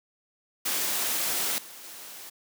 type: noise with level steps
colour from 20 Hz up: white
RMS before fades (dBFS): -28 / -45 / -43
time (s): 0.65-2.3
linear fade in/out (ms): 10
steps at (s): 1.58 / 1.84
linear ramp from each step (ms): 2
effects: high-pass 200 Hz 12 dB/octave